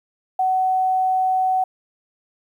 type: tone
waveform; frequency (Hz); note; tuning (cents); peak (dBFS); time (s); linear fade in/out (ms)
sine; 750; F#5; +23; -16; 0.39-1.64; 5
effects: 9-bit